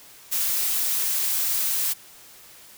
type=noise; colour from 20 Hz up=blue; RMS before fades=-24 dBFS; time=0.31-1.94 s; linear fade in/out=20 ms; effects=white hiss -48 dBFS RMS until 2.77 s